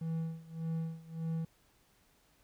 triangle tone with tremolo, 162.9 Hz, E3, 20 cents flat, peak -30 dBFS, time 0.01-1.45 s, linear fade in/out 5 ms, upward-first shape sine, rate 1.7 Hz, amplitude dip 90%, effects pink hiss -69 dBFS RMS until 2.43 s

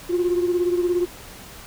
sine beating tone pair, 351 / 368 Hz, F4 / F#4, +9 / -9 cents, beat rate 17 Hz, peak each -18 / -24 dBFS, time 0.09-1.06 s, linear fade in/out 20 ms, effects tanh soft clip ceiling -13 dBFS + pink hiss -41 dBFS RMS until 1.66 s

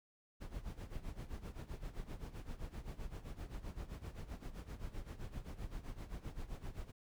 brown noise with tremolo, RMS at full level -43 dBFS, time 0.4-6.92 s, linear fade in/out 20 ms, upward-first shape sine, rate 7.7 Hz, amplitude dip 80%, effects none

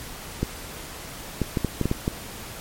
clicks, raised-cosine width 3 ms, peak -9 dBFS, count 8, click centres 0.43 / 1.417 / 1.572 / 1.647 / 1.813 / 1.856 / 1.914 / 2.079 s, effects pink hiss -38 dBFS RMS until 2.6 s + MP3 64 kbps

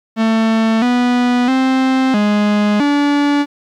45% pulse tone with pitch steps, 223.2 / 245.8 / 262.1 / 208.1 / 288.2 Hz, A3 / B3 / C4 / G#3 / D4, +25 / -8 / +3 / +4 / -33 cents, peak -11 dBFS, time 0.16-3.46 s, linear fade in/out 50 ms, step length 660 ms, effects low-pass 4000 Hz 12 dB/octave + 8-bit

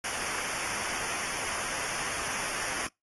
pink noise with comb filter, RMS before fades -34 dBFS, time 0.04-2.87 s, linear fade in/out 2 ms, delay 0.25 ms, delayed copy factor -0.85, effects noise-tail reverb RT60 0.2 s tail -26 dB re dry + AAC 32 kbps

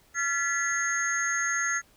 sine tone cluster, 1375 / 1717 / 1976 / 6490 Hz, F6 / A6 / B6 / G#8, -27 / -43 / 0 / -41 cents, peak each -30 dBFS, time 0.14-1.82 s, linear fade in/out 50 ms, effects tanh soft clip ceiling -16 dBFS + pink hiss -61 dBFS RMS until 1.96 s

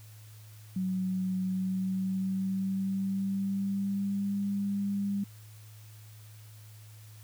sine tone with pitch glide, 186.6 to 199.99 Hz, F#3 to G3, +15 to +35 cents, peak -28 dBFS, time 0.76-5.24 s, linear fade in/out 5 ms, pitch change +120 cents, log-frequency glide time 1.4-4.34 s, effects added 107 Hz sine -48 dBFS peak until 7.23 s + white hiss -58 dBFS RMS until 7.23 s

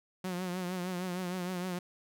sawtooth tone with vibrato, 181.2 Hz, F#3, 36 cents flat, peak -30 dBFS, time 0.24-1.79 s, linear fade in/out 5 ms, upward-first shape triangle, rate 6.5 Hz, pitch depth 68 cents each way, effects none

